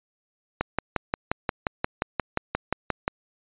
click train, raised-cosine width 0.5 ms, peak -8 dBFS, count 15, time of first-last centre 0.61-3.079 s, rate 5.67 Hz, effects resampled to 8000 Hz

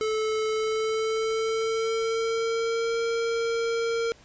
square tone with pitch glide, 435.5 to 460.9 Hz, A4 to A#4, -18 to -20 cents, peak -25 dBFS, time 0.01-4.12 s, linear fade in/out 0 ms, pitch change +98 cents, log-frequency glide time 0.49-3 s, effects pink hiss -54 dBFS RMS until 4.24 s + resampled to 16000 Hz

